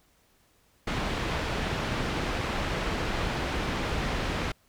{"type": "low-pass noise", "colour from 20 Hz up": "pink", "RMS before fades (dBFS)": -30, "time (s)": [0.87, 4.52], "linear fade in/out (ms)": 5, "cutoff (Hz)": 3400, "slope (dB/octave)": 12, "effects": ["pink hiss -65 dBFS RMS until 4.68 s"]}